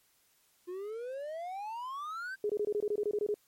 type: exponential sweep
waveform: triangle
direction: up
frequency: 349.2 to 1593 Hz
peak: -35 dBFS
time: 0.67-2.36 s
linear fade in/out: 20 ms
type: tone bursts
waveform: sine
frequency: 416.5 Hz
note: G#4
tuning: 5 cents sharp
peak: -28 dBFS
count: 12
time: 2.44-3.342 s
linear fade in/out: 2 ms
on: 55 ms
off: 22 ms
effects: white hiss -69 dBFS RMS until 3.47 s + MP3 64 kbps